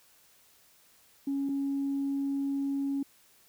sine tone pair in turn, 277.2 / 277.2 Hz, C#4 / C#4, 0 / 0 cents, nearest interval unison, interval 0 cents, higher neither, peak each -27 dBFS, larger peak neither, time 1.27-1.49 / 1.49-3.03 s, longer second, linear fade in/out 5 ms, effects tanh soft clip ceiling -24 dBFS + white hiss -62 dBFS RMS until 3.48 s

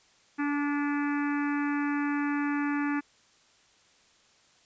harmonic tone with a mistuned harmonic, 288.7 Hz, D4, 30 cents flat, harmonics 1 / 3 / 4 / 5 / 6 / 7 / 8 / 9, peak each -27 / -38 / -39 / -39 / -38 / -44 / -45 / -47 dBFS, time 0.38-3.01 s, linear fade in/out 20 ms, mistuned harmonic 4, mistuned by +21 cents, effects white hiss -62 dBFS RMS until 4.65 s + resampled to 16000 Hz

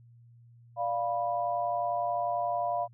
sine chord, B diminished, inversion first, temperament equal with one note detuned, 587.3 / 698.5 / 982.6 Hz, D5 / F5 / B5, 0 / 0 / -9 cents, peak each -35 / -29 / -34 dBFS, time 0.76-2.88 s, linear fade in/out 50 ms, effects added 118 Hz sine -53 dBFS peak until 2.93 s

